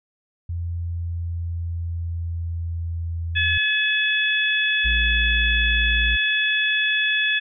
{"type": "tone with pitch glide", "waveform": "sine", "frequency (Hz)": [85.4, 83.69], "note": ["F2", "E2"], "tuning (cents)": [-38, 27], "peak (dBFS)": -24, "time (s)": [0.49, 3.58], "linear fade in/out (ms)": 5, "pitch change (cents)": -35, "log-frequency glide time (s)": [0.76, 3.28]}
{"type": "harmonic tone", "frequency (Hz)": 855, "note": "A5", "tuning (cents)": -50, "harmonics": [2, 3, 4], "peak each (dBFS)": [-21, -23, -24], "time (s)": [3.35, 7.4], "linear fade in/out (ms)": 20}
{"type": "tone", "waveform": "triangle", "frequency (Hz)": 60.2, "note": "B1", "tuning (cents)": -44, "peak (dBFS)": -19, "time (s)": [4.84, 6.17], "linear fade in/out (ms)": 20}
{"effects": []}